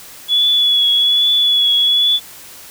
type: tone with vibrato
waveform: sine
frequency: 3400 Hz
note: G#7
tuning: 40 cents sharp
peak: -10 dBFS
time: 0.28-2.2 s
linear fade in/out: 50 ms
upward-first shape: triangle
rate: 1.2 Hz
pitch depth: 29 cents each way
effects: white hiss -37 dBFS RMS until 2.7 s